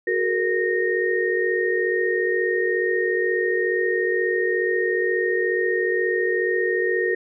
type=tone cluster; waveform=sine; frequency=369.3 / 423.8 / 466 / 1852 Hz; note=F#4 / G#4 / A#4 / A#6; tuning=-3 / +35 / -1 / -12 cents; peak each=-23 / -30 / -24 / -24 dBFS; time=0.07-7.15 s; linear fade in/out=5 ms; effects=none